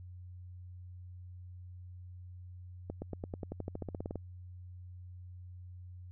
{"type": "accelerating click train", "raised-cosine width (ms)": 2, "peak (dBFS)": -25, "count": 17, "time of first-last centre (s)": [2.9, 4.157], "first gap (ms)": 120, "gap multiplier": 0.94, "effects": ["added 90 Hz sine -46 dBFS peak until 6.11 s"]}